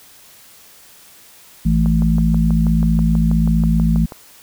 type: harmonic tone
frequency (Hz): 55.3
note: A1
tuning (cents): +9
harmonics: 1 / 3 / 4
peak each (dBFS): -16 / -15 / -18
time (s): 1.65-4.06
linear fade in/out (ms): 10
type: click train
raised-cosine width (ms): 1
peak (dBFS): -17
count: 15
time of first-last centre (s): 1.86-4.122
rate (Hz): 6.19
effects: white hiss -45 dBFS RMS until 4.42 s